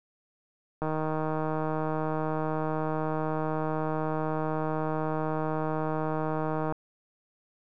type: click train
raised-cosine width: 1 ms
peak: -17 dBFS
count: 922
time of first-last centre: 0.82-6.724 s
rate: 156 Hz
effects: none